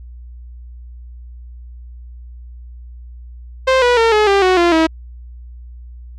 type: tone with pitch steps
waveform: sawtooth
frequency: 523.3 / 488.3 / 455.6 / 425.1 / 396.6 / 370 / 345.2 / 322.1 Hz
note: C5 / B4 / A#4 / G#4 / G4 / F#4 / F4 / E4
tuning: 0 / -20 / -40 / +40 / +20 / 0 / -20 / -40 cents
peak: -6 dBFS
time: 3.67-4.87 s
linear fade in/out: 10 ms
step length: 150 ms
effects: added 60 Hz sine -32 dBFS peak until 6.18 s + low-pass 4000 Hz 12 dB/octave